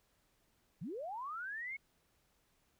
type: linear sweep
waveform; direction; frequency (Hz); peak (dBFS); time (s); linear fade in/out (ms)
sine; up; 129 to 2217; -40; 0.81-1.77; 10
effects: pink hiss -75 dBFS RMS until 2.79 s